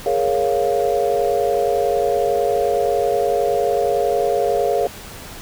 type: chord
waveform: sine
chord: Bb minor seventh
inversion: third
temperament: equal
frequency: 415.3 / 466.2 / 554.4 / 698.5 Hz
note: Ab4 / Bb4 / Db5 / F5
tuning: 0 / 0 / 0 / 0 cents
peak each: -21 dBFS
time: 0.06-4.87 s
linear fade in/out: 2 ms
effects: pink hiss -36 dBFS RMS until 5.41 s